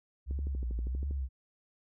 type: tone with vibrato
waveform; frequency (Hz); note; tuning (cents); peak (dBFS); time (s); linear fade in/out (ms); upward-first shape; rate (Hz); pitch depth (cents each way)
sine; 63.7; C2; -46; -31; 0.26-1.29; 50; sine; 1.5; 170
type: click train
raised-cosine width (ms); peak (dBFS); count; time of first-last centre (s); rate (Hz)
3; -31; 11; 0.31-1.11; 12.5
effects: none